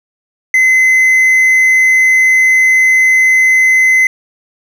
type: tone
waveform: triangle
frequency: 2046 Hz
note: C7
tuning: 39 cents flat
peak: -4 dBFS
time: 0.54-4.07 s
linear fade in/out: 2 ms
effects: none